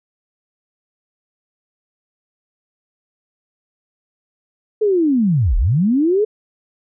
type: linear two-way sweep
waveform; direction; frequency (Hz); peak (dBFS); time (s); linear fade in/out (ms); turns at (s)
sine; down then up; 440 to 33.48 to 440; -12; 4.81-6.25; 10; 5.57
effects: none